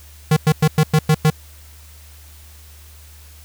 square tone bursts, 154.8 Hz, D#3, 9 cents flat, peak -11 dBFS, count 7, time 0.31-1.302 s, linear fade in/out 5 ms, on 56 ms, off 100 ms, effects added 75 Hz sine -41 dBFS peak until 3.44 s + white hiss -47 dBFS RMS until 3.44 s

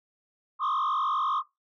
sine tone with frequency modulation, 1148 Hz, D6, 40 cents flat, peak -22 dBFS, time 0.59-1.43 s, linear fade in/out 50 ms, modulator 47.8 Hz, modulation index 2.2, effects noise-tail reverb RT60 0.2 s tail -23 dB re dry + tanh soft clip ceiling -23 dBFS

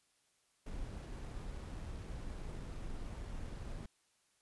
brown noise with sample-and-hold, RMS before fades -44 dBFS, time 0.66-3.86 s, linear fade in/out 5 ms, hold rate 8820 Hz, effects white hiss -75 dBFS RMS until 4.41 s + resampled to 24000 Hz

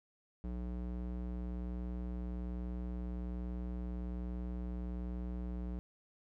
square tone with band-pass filter, 60.6 Hz, B1, 32 cents flat, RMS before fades -40 dBFS, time 0.44-5.79 s, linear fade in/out 0 ms, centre 160 Hz, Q 0.65, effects none

